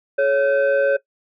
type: tone with frequency modulation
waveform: sine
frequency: 554.4 Hz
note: C#5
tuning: in tune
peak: -13 dBFS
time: 0.18-0.97 s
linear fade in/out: 10 ms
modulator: 983 Hz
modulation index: 0.68
effects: noise-tail reverb RT60 0.1 s tail -19 dB re dry + tanh soft clip ceiling -9 dBFS